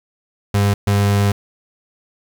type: tone bursts at uneven times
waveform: 35% pulse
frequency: 101 Hz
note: G#2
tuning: 48 cents flat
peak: -11 dBFS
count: 2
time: 0.54-0.74 / 0.87-1.32 s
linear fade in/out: 5 ms
effects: 8-bit